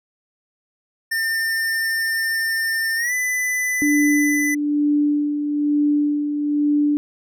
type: tone with pitch glide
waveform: square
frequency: 1803 to 2001 Hz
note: A6 to B6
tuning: +42 to +22 cents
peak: -20 dBFS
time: 1.11-4.55 s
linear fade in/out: 10 ms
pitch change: +180 cents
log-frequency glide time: 2.96-3.13 s
type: tone with tremolo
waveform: sine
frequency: 293.7 Hz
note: D4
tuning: in tune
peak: -14 dBFS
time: 3.82-6.97 s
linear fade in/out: 0 ms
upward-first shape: sine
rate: 1.1 Hz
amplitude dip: 50%
effects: none